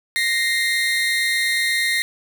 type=tone pair together; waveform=30% pulse; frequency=1864.7 / 2093 Hz; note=A#6 / C7; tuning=0 / 0 cents; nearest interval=major second; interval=200 cents; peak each=-18 dBFS; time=0.16-2.02 s; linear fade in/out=0 ms; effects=none